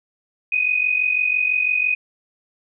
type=tone pair together; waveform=sine; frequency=2486 / 2532 Hz; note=D#7 / D#7; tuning=-2 / +30 cents; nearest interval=unison; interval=32 cents; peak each=-18 / -22 dBFS; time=0.52-1.95 s; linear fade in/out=5 ms; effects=none